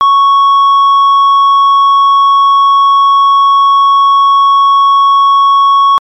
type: tone with tanh clipping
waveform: sine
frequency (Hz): 1108.7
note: C#6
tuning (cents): 0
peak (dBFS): -4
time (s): 0.01-5.98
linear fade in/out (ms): 0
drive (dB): 4
effects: MP3 96 kbps